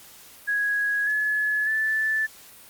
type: tone with pitch steps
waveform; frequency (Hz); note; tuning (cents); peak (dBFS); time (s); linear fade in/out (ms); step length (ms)
sine; 1661.2 / 1706.9 / 1753.9; G#6 / G#6 / A6; 0 / +47 / -6; -21; 0.47-2.27; 20; 600
effects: white hiss -48 dBFS RMS until 2.69 s + Opus 48 kbps